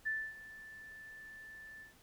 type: tone with ADSR envelope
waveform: sine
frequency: 1760 Hz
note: A6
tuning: in tune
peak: -32 dBFS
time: 0.05-1.94 s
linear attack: 21 ms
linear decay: 260 ms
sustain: -17 dB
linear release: 130 ms
effects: pink hiss -64 dBFS RMS until 2.02 s